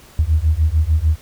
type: beating tone pair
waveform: sine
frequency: 75.2 / 81.9 Hz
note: D2 / E2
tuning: +42 / -11 cents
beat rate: 6.7 Hz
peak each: -15 dBFS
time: 0.19-1.16 s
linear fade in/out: 0 ms
effects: tanh soft clip ceiling -5 dBFS + pink hiss -45 dBFS RMS until 1.21 s